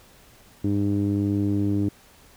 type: tone with low-pass filter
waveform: sawtooth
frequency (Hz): 101.1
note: G#2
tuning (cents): -46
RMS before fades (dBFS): -23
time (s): 0.64-1.89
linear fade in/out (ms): 5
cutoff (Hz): 310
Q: 3.9
effects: pink hiss -53 dBFS RMS until 2.36 s